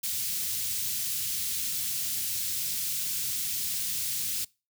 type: band-stop noise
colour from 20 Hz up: white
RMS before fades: -31 dBFS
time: 0.03-4.45 s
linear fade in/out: 10 ms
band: 140 to 3400 Hz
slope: 12 dB/octave
effects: noise-tail reverb RT60 0.3 s tail -24 dB re dry + high-pass 80 Hz 12 dB/octave